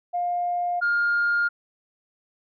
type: tone pair in turn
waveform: sine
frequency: 706 / 1412 Hz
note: F5 / F6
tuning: +19 / +19 cents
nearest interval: octave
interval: 1200 cents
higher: second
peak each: -22 / -18 dBFS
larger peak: second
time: 0.13-0.81 / 0.81-1.49 s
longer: neither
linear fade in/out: 20 ms
effects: tanh soft clip ceiling -16 dBFS